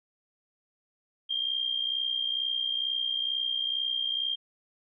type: tone with amplitude modulation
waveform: sine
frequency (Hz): 3198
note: G7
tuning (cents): +34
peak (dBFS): -24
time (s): 1.29-4.36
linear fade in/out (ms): 20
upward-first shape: sine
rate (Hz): 62.2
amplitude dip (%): 70
effects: none